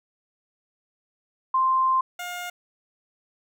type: tone pair in turn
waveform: sine / 15% pulse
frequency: 1046.5 / 710.8 Hz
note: C6 / F5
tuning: 0 / +30 cents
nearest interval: perfect fifth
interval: 670 cents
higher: first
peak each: -18 / -25 dBFS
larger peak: first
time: 1.54-2.01 / 2.19-2.5 s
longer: first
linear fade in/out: 5 ms
effects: none